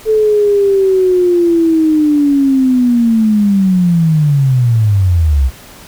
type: linear sweep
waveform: sine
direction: down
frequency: 440 to 61.74 Hz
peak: -7 dBFS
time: 0.05-5.51 s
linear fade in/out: 50 ms
effects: pink hiss -36 dBFS RMS until 5.87 s